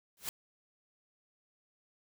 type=noise with exponential growth; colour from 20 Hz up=white; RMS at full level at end=-33 dBFS; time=0.17-0.29 s; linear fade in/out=1 ms; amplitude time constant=26 ms; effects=none